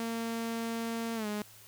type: tone with pitch glide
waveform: sawtooth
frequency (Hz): 229.1 to 208.9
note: A#3 to G#3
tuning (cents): -30 to +10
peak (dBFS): -29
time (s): 0-1.42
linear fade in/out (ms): 2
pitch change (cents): -160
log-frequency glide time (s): 1.15-1.27
effects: added 107 Hz sine -62 dBFS peak until 1.67 s + white hiss -55 dBFS RMS until 1.67 s